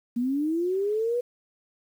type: linear sweep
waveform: sine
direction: up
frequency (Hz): 232.5 to 493.9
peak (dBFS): -23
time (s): 0.16-1.21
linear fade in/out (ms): 10
effects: 9-bit